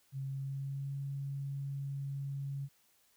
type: tone with pitch glide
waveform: sine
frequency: 135.5 to 138.83 Hz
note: C#3 to C#3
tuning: -39 to +3 cents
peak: -36 dBFS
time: 0.12-2.69 s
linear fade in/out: 50 ms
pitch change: +42 cents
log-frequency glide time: 0.26-0.94 s
effects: white hiss -70 dBFS RMS until 3.16 s